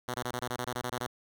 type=tone bursts; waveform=5% pulse; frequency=124 Hz; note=B2; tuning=7 cents sharp; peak=-21 dBFS; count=12; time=0.08-1.067 s; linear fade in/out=5 ms; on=63 ms; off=21 ms; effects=none